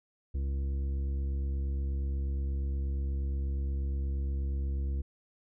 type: harmonic tone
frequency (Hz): 68.4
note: C#2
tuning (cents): -23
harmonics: 1 / 2 / 3 / 4 / 5 / 7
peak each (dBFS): -29 / -45 / -49 / -51 / -50 / -56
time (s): 0.34-5.02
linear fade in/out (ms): 10
effects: none